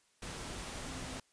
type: tone in noise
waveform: sine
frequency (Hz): 259.2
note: C4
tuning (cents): -16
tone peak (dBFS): -49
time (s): 0.85-1.17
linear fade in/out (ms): 5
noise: pink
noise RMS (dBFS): -43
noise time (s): 0.22-1.2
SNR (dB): -9
effects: white hiss -71 dBFS RMS until 1.32 s + resampled to 22050 Hz